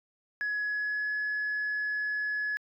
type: tone with pitch glide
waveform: sine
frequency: 1684 to 1697.7 Hz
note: G#6 to G#6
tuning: +24 to +38 cents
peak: -27 dBFS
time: 0.41-2.57 s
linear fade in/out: 0 ms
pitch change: +14 cents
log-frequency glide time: 0.63-1.11 s
effects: tanh soft clip ceiling -26 dBFS